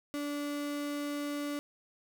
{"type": "tone", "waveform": "35% pulse", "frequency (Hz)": 290, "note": "D4", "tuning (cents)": -22, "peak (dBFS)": -32, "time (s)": [0.14, 1.59], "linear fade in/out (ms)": 0, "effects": []}